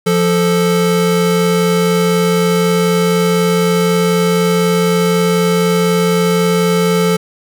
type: tone pair together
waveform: square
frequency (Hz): 174.4 / 439.2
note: F3 / A4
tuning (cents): -2 / -3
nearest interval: octave + major third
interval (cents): 1599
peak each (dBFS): -14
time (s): 0.06-7.17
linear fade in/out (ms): 10
effects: none